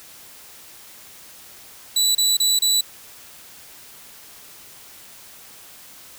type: tone bursts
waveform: 25% pulse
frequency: 3951 Hz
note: B7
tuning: in tune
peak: -12 dBFS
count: 4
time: 1.96-2.81 s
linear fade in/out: 5 ms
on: 190 ms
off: 30 ms
effects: white hiss -44 dBFS RMS until 6.18 s